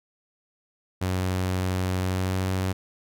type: tone with pitch glide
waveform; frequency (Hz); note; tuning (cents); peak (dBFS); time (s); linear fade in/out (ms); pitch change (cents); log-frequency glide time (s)
sawtooth; 92.5 to 93.9; F#2 to F#2; 0 to +26; -20; 1.01-2.73; 10; +26; 2.01-2.41
effects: none